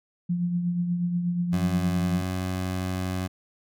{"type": "tone with tremolo", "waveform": "sine", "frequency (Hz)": 175.1, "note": "F3", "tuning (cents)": 5, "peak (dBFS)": -21, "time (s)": [0.29, 2.22], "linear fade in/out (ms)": 10, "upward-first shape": "triangle", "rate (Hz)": 8.3, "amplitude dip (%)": 50}
{"type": "tone", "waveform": "20% pulse", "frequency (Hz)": 92.5, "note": "F#2", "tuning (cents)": 0, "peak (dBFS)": -22, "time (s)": [1.52, 3.28], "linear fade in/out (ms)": 20}
{"effects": []}